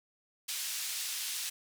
pink band-pass noise, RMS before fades -37 dBFS, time 0.48-1.5 s, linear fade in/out 10 ms, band 3400 to 14000 Hz, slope 12 dB/octave, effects none

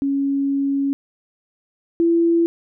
sine tone pair in turn, 277.2 / 336.4 Hz, C#4 / E4, 0 / +35 cents, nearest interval minor third, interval 335 cents, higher second, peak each -17 / -13 dBFS, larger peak second, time 0.02-0.93 / 2-2.46 s, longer first, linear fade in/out 0 ms, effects none

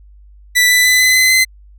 sawtooth tone with pitch steps, 1975.5 / 1990.4 / 2005 / 2021 / 2036 / 2051 Hz, B6 / B6 / B6 / B6 / C7 / C7, 0 / +13 / +26 / +39 / -48 / -35 cents, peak -5 dBFS, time 0.55-1.45 s, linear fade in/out 20 ms, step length 150 ms, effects added 50 Hz sine -39 dBFS peak until 1.78 s

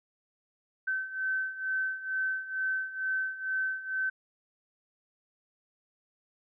sine beating tone pair, 1534 / 1536.2 Hz, G6 / G6, -38 / -35 cents, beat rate 2.2 Hz, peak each -35 / -31 dBFS, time 0.87-4.1 s, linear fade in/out 10 ms, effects none

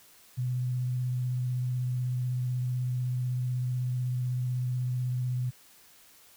sine tone with vibrato, 125.4 Hz, B2, 27 cents sharp, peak -27 dBFS, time 0.37-5.51 s, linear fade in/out 20 ms, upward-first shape square, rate 16 Hz, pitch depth 13 cents each way, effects white hiss -57 dBFS RMS until 6.36 s

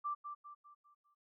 sine tone with echo, 1174.7 Hz, D6, in tune, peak -35 dBFS, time 0.04-0.15 s, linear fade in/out 20 ms, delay 200 ms, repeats 5, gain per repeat -7 dB, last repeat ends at 1.15 s, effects none

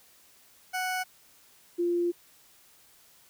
20% pulse / sine tone pair in turn, 740 / 347.3 Hz, F#5 / F4, 0 / -10 cents, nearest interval octave + minor second, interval 1310 cents, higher first, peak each -24 dBFS, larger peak neither, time 0.73-1.04 / 1.78-2.12 s, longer second, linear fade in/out 20 ms, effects white hiss -59 dBFS RMS until 3.29 s

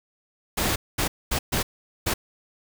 pink noise bursts at uneven times, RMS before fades -24 dBFS, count 5, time 0.57-0.76 / 0.98-1.08 / 1.31-1.39 / 1.52-1.63 / 2.06-2.14 s, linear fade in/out 10 ms, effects none

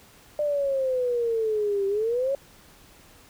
sine exponential two-way sweep, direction down then up, 600 to 390 to 562 Hz, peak -22 dBFS, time 0.39-2.35 s, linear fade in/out 2 ms, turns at 1.87 s, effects pink hiss -53 dBFS RMS until 3.29 s

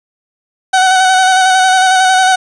30% pulse tone with vibrato, 750 Hz, F#5, 23 cents sharp, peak -4 dBFS, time 0.73-2.36 s, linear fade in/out 10 ms, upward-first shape square, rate 11 Hz, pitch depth 22 cents each way, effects resampled to 22050 Hz + 7-bit

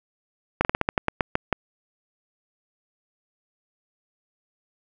slowing click train, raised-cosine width 0.5 ms, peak -5 dBFS, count 11, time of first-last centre 0.61-1.527 s, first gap 39 ms, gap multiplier 1.18, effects none

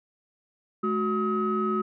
sine tone cluster, 214.5 / 369.5 / 1272 Hz, A3 / F#4 / D#6, -44 / -2 / +38 cents, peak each -27 dBFS, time 0.83-1.82 s, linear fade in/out 10 ms, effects tanh soft clip ceiling -16 dBFS

